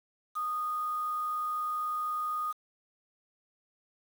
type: tone with quantisation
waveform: sine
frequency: 1234 Hz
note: D#6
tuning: 15 cents flat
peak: -30 dBFS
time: 0.35-2.53 s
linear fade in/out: 20 ms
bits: 8
effects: none